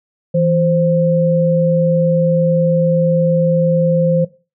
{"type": "tone pair together", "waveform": "sine", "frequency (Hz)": [164.81, 523.2], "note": ["E3", "C5"], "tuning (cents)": [0, 0], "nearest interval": "octave + minor sixth", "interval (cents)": 2000, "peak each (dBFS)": -14, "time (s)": [0.34, 4.25], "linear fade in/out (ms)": 10, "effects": ["noise-tail reverb RT60 0.3 s tail -17 dB re dry"]}